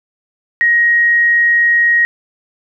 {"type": "tone", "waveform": "sine", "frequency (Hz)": 1884, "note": "A#6", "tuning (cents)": 18, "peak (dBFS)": -8, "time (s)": [0.61, 2.05], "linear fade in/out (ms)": 0, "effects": []}